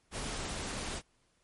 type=noise; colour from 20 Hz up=pink; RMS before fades=-38 dBFS; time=0.11-1.02 s; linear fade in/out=50 ms; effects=pink hiss -72 dBFS RMS until 1.43 s + MP3 48 kbps